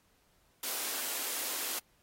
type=high-pass noise; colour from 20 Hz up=white; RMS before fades=-36 dBFS; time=0.63-1.79 s; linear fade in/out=5 ms; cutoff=240 Hz; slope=48 dB/octave; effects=pink hiss -70 dBFS RMS until 2.02 s + AAC 48 kbps